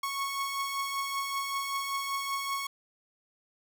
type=beating tone pair; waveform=sawtooth; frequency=1099 / 1104.2 Hz; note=C#6 / C#6; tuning=-15 / -7 cents; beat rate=5.2 Hz; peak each=-35 / -28 dBFS; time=0.03-2.67 s; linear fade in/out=5 ms; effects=none